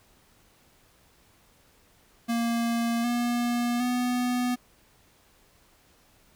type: tone with pitch steps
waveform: square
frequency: 233.1 / 239.9 / 247 Hz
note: A#3 / A#3 / B3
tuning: 0 / +50 / 0 cents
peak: -25 dBFS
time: 2.28-4.56 s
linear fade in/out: 20 ms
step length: 760 ms
effects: pink hiss -61 dBFS RMS until 6.35 s